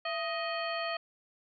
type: harmonic tone with a mistuned harmonic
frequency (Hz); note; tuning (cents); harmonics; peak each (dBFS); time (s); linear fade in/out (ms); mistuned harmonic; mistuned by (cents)
626; D#5; +10; 1 / 2 / 3 / 4 / 5 / 7; -35 / -38 / -40 / -41 / -42 / -43; 0.05-0.97; 5; 1; +120
effects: none